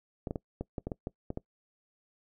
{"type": "clicks", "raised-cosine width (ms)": 2, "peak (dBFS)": -21, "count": 10, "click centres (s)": [0.272, 0.309, 0.358, 0.61, 0.782, 0.87, 0.918, 1.071, 1.304, 1.374], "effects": ["noise-tail reverb RT60 0.1 s tail -22 dB re dry"]}